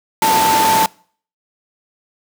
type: tone in noise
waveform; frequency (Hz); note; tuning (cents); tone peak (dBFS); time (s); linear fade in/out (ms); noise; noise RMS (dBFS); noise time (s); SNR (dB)
sine; 887; A5; +14; -12; 0.22-0.86; 2; pink; -17; 0.22-0.86; +2
effects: noise-tail reverb RT60 0.5 s tail -25 dB re dry + high-pass 200 Hz 12 dB/octave